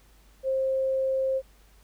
sine tone, 530 Hz, C5, 22 cents sharp, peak -23 dBFS, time 0.43-1.42 s, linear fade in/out 50 ms, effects added 50 Hz sine -55 dBFS peak until 1.83 s + pink hiss -61 dBFS RMS until 1.83 s

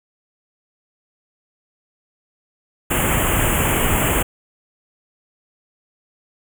pink band-stop noise, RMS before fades -18 dBFS, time 2.9-4.23 s, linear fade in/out 10 ms, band 3200 to 6900 Hz, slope 96 dB/octave, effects none

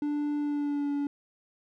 triangle tone with pitch glide, 293.7 to 286 Hz, D4 to D4, 0 to -46 cents, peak -25 dBFS, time 0.02-1.07 s, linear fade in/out 2 ms, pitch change -46 cents, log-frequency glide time 0.38-0.91 s, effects none

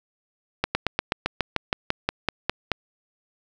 slowing click train, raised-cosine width 0.3 ms, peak -5 dBFS, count 14, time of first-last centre 0.64-2.717 s, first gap 110 ms, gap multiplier 1.06, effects none

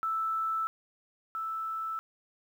sine tone pair in turn, 1318.5 / 1318.5 Hz, E6 / E6, 0 / 0 cents, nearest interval unison, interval 0 cents, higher neither, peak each -28 / -32 dBFS, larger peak first, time 0.03-0.67 / 1.35-1.99 s, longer neither, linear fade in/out 0 ms, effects 10-bit

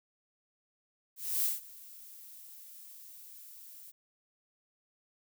violet noise with ADSR envelope, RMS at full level -29 dBFS, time 1.16-3.92 s, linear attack 280 ms, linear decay 160 ms, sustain -22 dB, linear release 21 ms, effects none

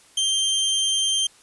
sawtooth tone, 3155 Hz, G7, 10 cents sharp, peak -16 dBFS, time 0.17-1.27 s, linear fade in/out 5 ms, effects white hiss -53 dBFS RMS until 1.42 s + resampled to 24000 Hz

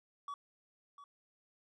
triangle tone with echo, 1137 Hz, C#6, 44 cents sharp, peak -38 dBFS, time 0.28-0.34 s, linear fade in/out 2 ms, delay 700 ms, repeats 1, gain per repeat -12 dB, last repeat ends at 1.04 s, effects resampled to 24000 Hz

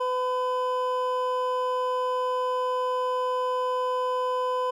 triangle tone pair together, 504.5 / 1009 Hz, B4 / B5, +37 / +37 cents, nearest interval octave, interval 1200 cents, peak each -25 dBFS, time 0-4.71 s, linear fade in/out 10 ms, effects none

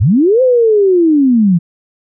sine linear two-way sweep, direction up then down, 76.7 to 524 to 162.4 Hz, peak -6 dBFS, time 0-1.59 s, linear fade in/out 20 ms, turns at 0.42 s, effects none

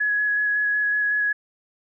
sine tone with vibrato, 1682 Hz, G#6, 22 cents sharp, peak -19 dBFS, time 0-1.33 s, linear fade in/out 10 ms, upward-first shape square, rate 5.4 Hz, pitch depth 11 cents each way, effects none

